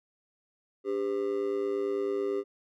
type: tone with amplitude modulation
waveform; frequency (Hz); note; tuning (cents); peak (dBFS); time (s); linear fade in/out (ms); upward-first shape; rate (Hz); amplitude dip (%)
triangle; 399.6; G4; +33; -22; 0.84-2.44; 50; sine; 109; 80
effects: none